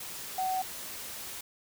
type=tone in noise; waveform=sine; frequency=750 Hz; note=F#5; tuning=23 cents sharp; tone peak=-28 dBFS; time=0.38-0.62 s; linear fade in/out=5 ms; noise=white; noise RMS=-41 dBFS; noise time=0-1.41 s; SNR=+10 dB; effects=none